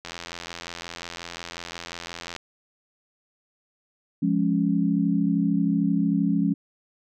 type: click train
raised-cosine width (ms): 0.2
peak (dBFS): -17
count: 199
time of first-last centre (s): 0.05-2.363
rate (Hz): 85.6
type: chord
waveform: sine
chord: Db major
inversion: first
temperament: equal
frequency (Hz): 174.61 / 207.7 / 277.2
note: F3 / Ab3 / Db4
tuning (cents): 0 / 0 / 0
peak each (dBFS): -24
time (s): 4.22-6.54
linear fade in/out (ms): 10
effects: none